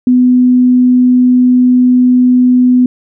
sine tone, 250 Hz, B3, 21 cents sharp, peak -4 dBFS, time 0.07-2.86 s, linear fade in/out 2 ms, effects none

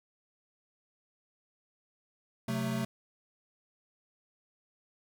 square chord, F# diminished, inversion second, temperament equal with one note detuned, 130.81 / 185 / 221.7 Hz, C3 / F#3 / A3, 0 / 0 / +13 cents, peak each -36 / -39 / -34 dBFS, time 2.48-2.85 s, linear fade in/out 5 ms, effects 11-bit

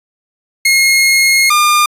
sawtooth tone pair in turn, 2154 / 1205.4 Hz, C7 / D6, +50 / +45 cents, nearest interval minor seventh, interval 1005 cents, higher first, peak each -4 dBFS, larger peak neither, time 0.65-1.5 / 1.5-1.86 s, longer first, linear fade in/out 5 ms, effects resampled to 32000 Hz

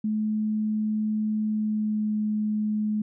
sine tone with pitch glide, 214.7 to 212.7 Hz, A3 to G#3, -42 to +42 cents, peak -23 dBFS, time 0.04-3.02 s, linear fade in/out 5 ms, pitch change -16 cents, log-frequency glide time 1.47-2.15 s, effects none

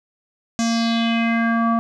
square tone with low-pass filter sweep, 230 Hz, A#3, 23 cents flat, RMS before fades -19 dBFS, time 0.59-1.79 s, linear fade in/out 0 ms, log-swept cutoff 6700 to 1000 Hz, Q 3.9, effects none

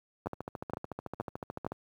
two click trains, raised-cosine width 1 ms, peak -23 / -18 dBFS, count 21 / 4, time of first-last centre 0.26-1.72 / 0.27-1.665 s, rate 13.7 / 2.15 Hz, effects high-pass 80 Hz 12 dB/octave + 10-bit

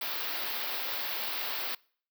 white band-stop noise, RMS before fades -34 dBFS, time 0.01-1.75 s, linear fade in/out 5 ms, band 5000 to 14000 Hz, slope 48 dB/octave, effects noise-tail reverb RT60 0.5 s tail -25 dB re dry + high-pass 400 Hz 12 dB/octave

